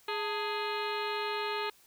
harmonic tone with a mistuned harmonic, 416.6 Hz, G#4, 5 cents sharp, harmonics 1 / 2 / 3 / 4 / 5 / 6 / 7 / 8 / 9 / 10, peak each -36 / -37 / -39 / -42 / -44 / -42 / -45 / -47 / -47 / -44 dBFS, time 0.08-1.7 s, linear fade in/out 5 ms, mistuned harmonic 2, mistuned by +110 cents, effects white hiss -62 dBFS RMS until 1.86 s

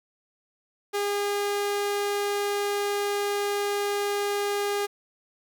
sawtooth tone, 406.9 Hz, G#4, 35 cents flat, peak -21 dBFS, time 0.93-4.87 s, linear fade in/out 20 ms, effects 9-bit

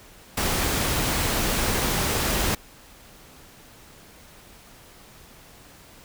pink noise, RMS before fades -24 dBFS, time 0.37-2.55 s, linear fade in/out 5 ms, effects pink hiss -49 dBFS RMS until 6.04 s

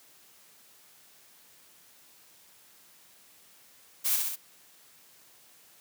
blue noise with echo, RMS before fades -27 dBFS, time 4.04-4.17 s, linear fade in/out 20 ms, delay 64 ms, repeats 3, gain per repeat -3 dB, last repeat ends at 4.362 s, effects white hiss -58 dBFS RMS until 5.8 s + high-pass 100 Hz 12 dB/octave

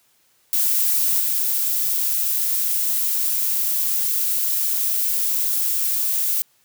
violet noise with level steps, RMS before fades -19 / -21 dBFS, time 0.53-6.42 s, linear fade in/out 0 ms, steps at 1.2 s, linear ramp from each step 2 ms, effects white hiss -61 dBFS RMS until 6.64 s + high-pass 60 Hz 12 dB/octave

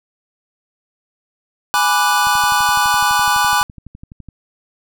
square chord, G# half-diminished seventh, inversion none, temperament equal, 830.6 / 987.8 / 1174.7 / 1480 Hz, G#5 / B5 / D6 / F#6, 0 / 0 / 0 / 0 cents, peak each -19 dBFS, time 1.74-3.63 s, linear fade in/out 0 ms
click train, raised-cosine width 5 ms, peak -23 dBFS, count 25, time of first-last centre 2.27-4.287 s, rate 11.9 Hz
effects none

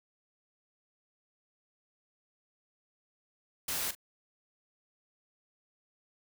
white noise with echo, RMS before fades -34 dBFS, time 3.68-3.91 s, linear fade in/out 5 ms, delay 41 ms, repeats 1, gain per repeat -14 dB, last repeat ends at 3.951 s, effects none

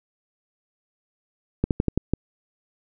clicks, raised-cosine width 3 ms, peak -7 dBFS, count 6, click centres 1.64 / 1.708 / 1.801 / 1.883 / 1.976 / 2.136 s, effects none

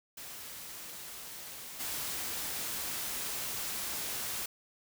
white noise with level steps, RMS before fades -45 / -37 dBFS, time 0.17-4.46 s, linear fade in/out 5 ms, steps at 1.79 s, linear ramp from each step 20 ms, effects none

